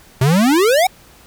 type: exponential sweep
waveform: square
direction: up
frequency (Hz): 123.47 to 782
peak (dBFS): -11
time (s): 0.21-0.87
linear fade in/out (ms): 5
effects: pink hiss -46 dBFS RMS until 1.26 s